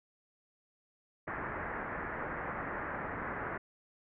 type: low-pass noise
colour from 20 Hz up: white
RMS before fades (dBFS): -39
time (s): 1.27-3.58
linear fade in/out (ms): 10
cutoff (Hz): 1900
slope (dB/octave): 48
effects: none